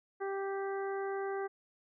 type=harmonic tone; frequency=392 Hz; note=G4; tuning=in tune; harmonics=1 / 2 / 3 / 4 / 5; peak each=-35 / -41 / -46 / -46 / -51 dBFS; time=0.2-1.48 s; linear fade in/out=20 ms; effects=none